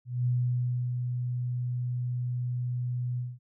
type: tone with ADSR envelope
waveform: sine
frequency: 123.47 Hz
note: B2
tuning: in tune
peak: -23 dBFS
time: 0.05-3.39 s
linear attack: 210 ms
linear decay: 660 ms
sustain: -5 dB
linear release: 210 ms
effects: none